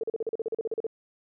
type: tone bursts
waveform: sine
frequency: 448 Hz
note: A4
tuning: 31 cents sharp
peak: -26 dBFS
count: 14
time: 0.01-0.867 s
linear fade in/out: 2 ms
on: 25 ms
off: 39 ms
effects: none